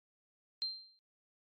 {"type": "tone with exponential decay", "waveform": "sine", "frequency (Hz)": 4154, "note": "C8", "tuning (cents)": -13, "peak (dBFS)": -30, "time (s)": [0.62, 0.99], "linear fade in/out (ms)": 0, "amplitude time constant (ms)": 79, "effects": ["tanh soft clip ceiling -27 dBFS", "MP3 32 kbps"]}